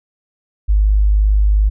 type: tone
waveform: sine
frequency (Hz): 51.3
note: G#1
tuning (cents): -21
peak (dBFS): -9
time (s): 0.68-1.7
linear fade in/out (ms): 20
effects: none